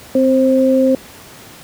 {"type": "tone pair together", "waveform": "sine", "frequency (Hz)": [260.7, 528], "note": ["C4", "C5"], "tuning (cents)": [-6, 16], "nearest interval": "octave", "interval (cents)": 1222, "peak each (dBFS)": -12, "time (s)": [0.15, 0.95], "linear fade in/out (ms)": 2, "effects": ["pink hiss -38 dBFS RMS until 1.63 s", "high-pass 80 Hz 12 dB/octave"]}